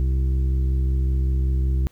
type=harmonic tone; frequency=65.3 Hz; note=C2; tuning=3 cents flat; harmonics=1 / 2 / 3 / 5 / 6; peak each=-18 / -28 / -39 / -38 / -44 dBFS; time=0-1.87 s; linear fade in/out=0 ms; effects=pink hiss -59 dBFS RMS until 1.91 s